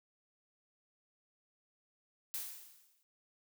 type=noise with exponential decay; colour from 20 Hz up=blue; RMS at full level=-38 dBFS; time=2.34-3.03 s; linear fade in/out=0 ms; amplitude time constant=150 ms; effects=none